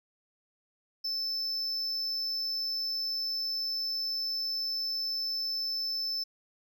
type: tone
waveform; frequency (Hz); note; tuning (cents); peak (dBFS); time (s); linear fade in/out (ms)
triangle; 5274; E8; 0; -29; 1.04-6.24; 10
effects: none